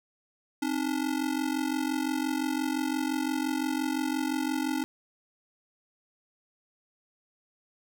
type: ring-modulated tone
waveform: square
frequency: 287.3 Hz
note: D4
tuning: 38 cents flat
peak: -25 dBFS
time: 0.62-4.84 s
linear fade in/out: 0 ms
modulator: 22.9 Hz
effects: none